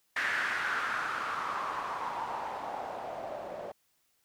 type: noise with low-pass filter sweep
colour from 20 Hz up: blue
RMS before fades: -35 dBFS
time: 0.16-3.72 s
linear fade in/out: 5 ms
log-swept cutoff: 1800 to 580 Hz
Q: 4.2
effects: white hiss -73 dBFS RMS until 4.24 s